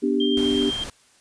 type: chord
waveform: sine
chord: G major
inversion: first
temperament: equal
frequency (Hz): 246.9 / 293.7 / 392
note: B3 / D4 / G4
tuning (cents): 0 / 0 / 0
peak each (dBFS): -23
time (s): 0.02-0.71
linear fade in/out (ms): 20
type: tone with tremolo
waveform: sine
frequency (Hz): 3178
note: G7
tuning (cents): +23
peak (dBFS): -24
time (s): 0.2-0.84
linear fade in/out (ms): 5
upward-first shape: sine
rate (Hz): 8.2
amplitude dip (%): 30
type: noise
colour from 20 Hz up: pink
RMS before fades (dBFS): -35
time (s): 0.37-0.9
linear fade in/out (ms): 2
effects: white hiss -57 dBFS RMS until 1.2 s + resampled to 22050 Hz